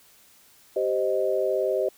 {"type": "chord", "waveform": "sine", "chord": "C minor", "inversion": "second", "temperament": "equal with one note detuned", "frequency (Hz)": [388.8, 523.3, 622.3], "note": ["G4", "C5", "Eb5"], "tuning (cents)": [-14, 0, 0], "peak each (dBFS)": -26, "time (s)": [0.76, 1.89], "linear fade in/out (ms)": 5, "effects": ["white hiss -56 dBFS RMS until 1.97 s"]}